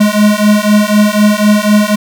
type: beating tone pair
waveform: square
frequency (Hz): 207.7 / 211.7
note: G#3 / G#3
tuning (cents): 0 / +33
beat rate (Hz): 4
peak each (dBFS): -10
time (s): 0-1.96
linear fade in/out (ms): 10
effects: none